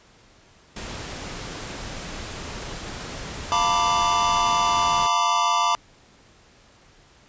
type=noise; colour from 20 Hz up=pink; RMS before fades=-34 dBFS; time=0.76-5.07 s; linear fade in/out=5 ms
type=chord; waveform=square; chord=B half-diminished seventh; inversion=second; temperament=equal with one note detuned; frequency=698.5 / 902.1 / 987.8 / 1174.7 Hz; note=F5 / A5 / B5 / D6; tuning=0 / +43 / 0 / 0 cents; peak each=-29 / -26 / -24 / -23 dBFS; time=3.52-5.75 s; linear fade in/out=0 ms
effects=pink hiss -54 dBFS RMS until 7.28 s + resampled to 16000 Hz